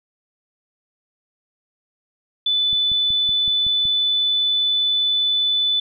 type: tone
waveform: sine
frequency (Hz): 3495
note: A7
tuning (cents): -12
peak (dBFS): -16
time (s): 2.46-5.8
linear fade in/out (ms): 5
type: click train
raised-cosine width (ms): 5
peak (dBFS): -25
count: 7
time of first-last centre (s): 2.73-3.854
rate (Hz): 5.34
effects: none